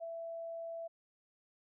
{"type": "tone with ADSR envelope", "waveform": "sine", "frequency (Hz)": 665, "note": "E5", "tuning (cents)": 15, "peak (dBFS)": -38, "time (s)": [0, 0.88], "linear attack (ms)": 33, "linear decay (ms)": 12, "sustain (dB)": -2, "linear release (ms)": 14, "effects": []}